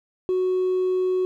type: tone with hard clipping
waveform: triangle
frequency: 369.3 Hz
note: F#4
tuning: 3 cents flat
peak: -19 dBFS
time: 0.29-1.25 s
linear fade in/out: 0 ms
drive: 2 dB
effects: none